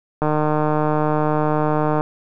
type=click train; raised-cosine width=1 ms; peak=-6 dBFS; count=273; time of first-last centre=0.22-2.009 s; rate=152 Hz; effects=none